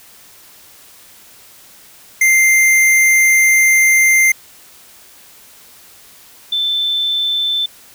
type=tone pair in turn; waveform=square / sine; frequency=2093 / 3534 Hz; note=C7 / A7; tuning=0 / +7 cents; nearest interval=major sixth; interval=907 cents; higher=second; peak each=-9 / -14 dBFS; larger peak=first; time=2.21-4.32 / 6.52-7.66 s; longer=first; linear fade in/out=5 ms; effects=white hiss -43 dBFS RMS until 7.94 s